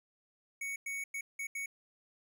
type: tone bursts at uneven times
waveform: square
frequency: 2228 Hz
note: C#7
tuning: 8 cents sharp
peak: -37 dBFS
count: 5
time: 0.61-0.76 / 0.86-1.04 / 1.14-1.21 / 1.39-1.47 / 1.55-1.66 s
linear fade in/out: 5 ms
effects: none